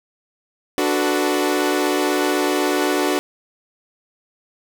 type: chord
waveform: sawtooth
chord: B minor seventh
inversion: first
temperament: equal with one note detuned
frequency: 293.7 / 370 / 438 / 493.9 Hz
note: D4 / F#4 / A4 / B4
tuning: 0 / 0 / -8 / 0 cents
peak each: -17 / -17 / -23 / -23 dBFS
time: 0.78-3.19 s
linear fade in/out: 0 ms
effects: none